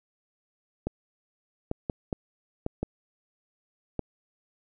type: clicks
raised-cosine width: 2 ms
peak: -15 dBFS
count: 7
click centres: 0.87 / 1.714 / 1.898 / 2.128 / 2.664 / 2.83 / 3.993 s
effects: none